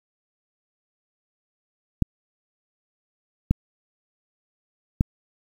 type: clicks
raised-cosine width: 5 ms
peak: -5 dBFS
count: 3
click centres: 2.023 / 3.51 / 5.009 s
effects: 7-bit